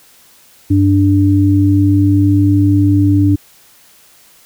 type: tone pair together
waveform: sine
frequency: 98.01 / 293.7 Hz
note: G2 / D4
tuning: 0 / 0 cents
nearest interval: octave + perfect fifth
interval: 1900 cents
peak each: -10 dBFS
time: 0.7-3.36 s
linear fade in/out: 10 ms
effects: white hiss -46 dBFS RMS until 4.45 s